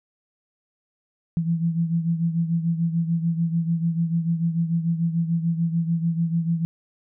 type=beating tone pair; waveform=sine; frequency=165.7 / 172.5 Hz; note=E3 / F3; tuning=+9 / -21 cents; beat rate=6.8 Hz; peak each=-21 / -27 dBFS; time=1.37-6.65 s; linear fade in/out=0 ms; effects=none